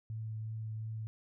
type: tone with vibrato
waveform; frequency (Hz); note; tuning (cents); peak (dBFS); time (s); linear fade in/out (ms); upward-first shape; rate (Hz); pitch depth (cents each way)
sine; 110; A2; 0; -37; 0.1-1.07; 0; triangle; 2.8; 13
effects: none